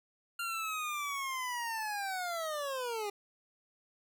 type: linear sweep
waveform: 25% pulse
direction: down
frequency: 1396.9 to 399.8 Hz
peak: -31 dBFS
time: 0.39-3.1 s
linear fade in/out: 5 ms
effects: none